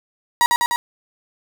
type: tone with echo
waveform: 35% pulse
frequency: 956 Hz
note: A#5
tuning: 43 cents sharp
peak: -10 dBFS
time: 0.41-0.46 s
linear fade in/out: 0 ms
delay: 100 ms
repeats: 3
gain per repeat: -2 dB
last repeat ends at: 0.76 s
effects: none